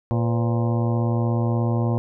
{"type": "harmonic tone with a mistuned harmonic", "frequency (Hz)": 116.54, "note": "A#2", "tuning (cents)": 0, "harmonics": [1, 2, 3, 4, 5, 6, 7, 8, 9], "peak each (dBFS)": [-20, -26, -30, -32, -34, -36, -37, -38, -39], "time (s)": [0.11, 1.98], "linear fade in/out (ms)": 0, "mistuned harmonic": 4, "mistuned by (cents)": 120, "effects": []}